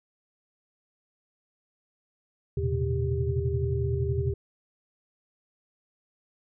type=tone cluster; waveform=sine; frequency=81.5 / 114.3 / 125.4 / 137.7 / 396 Hz; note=E2 / A#2 / B2 / C#3 / G4; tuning=-19 / -34 / +27 / -11 / +18 cents; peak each=-29 / -32 / -30 / -35 / -31 dBFS; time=2.57-4.34 s; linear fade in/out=5 ms; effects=none